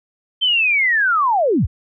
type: linear sweep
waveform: sine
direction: down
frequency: 3136 to 36.68 Hz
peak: -13 dBFS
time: 0.41-1.67 s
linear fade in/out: 20 ms
effects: none